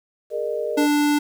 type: chord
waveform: sine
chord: Ab suspended second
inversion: none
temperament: equal with one note detuned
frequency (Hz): 415.3 / 466.2 / 608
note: Ab4 / Bb4 / Eb5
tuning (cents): 0 / 0 / -40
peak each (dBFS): -29 / -26 / -26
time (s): 0.3-0.88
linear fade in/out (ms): 50
type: tone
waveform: square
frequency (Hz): 293.7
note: D4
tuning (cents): 0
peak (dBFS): -17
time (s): 0.77-1.19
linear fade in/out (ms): 10
effects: 9-bit